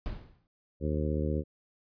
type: noise with exponential decay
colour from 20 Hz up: brown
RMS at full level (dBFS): -33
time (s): 0.06-0.47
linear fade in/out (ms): 0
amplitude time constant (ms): 87
type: harmonic tone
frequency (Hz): 75.8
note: D#2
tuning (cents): -45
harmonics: 1 / 2 / 3 / 4 / 5 / 6 / 7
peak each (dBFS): -31 / -34 / -36 / -37 / -38 / -39 / -39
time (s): 0.8-1.44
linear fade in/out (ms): 50
effects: resampled to 11025 Hz